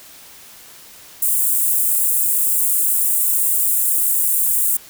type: high-pass noise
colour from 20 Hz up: white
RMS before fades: -17 dBFS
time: 1.22-4.77 s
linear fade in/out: 5 ms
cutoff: 7900 Hz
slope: 48 dB/octave
effects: white hiss -42 dBFS RMS until 4.89 s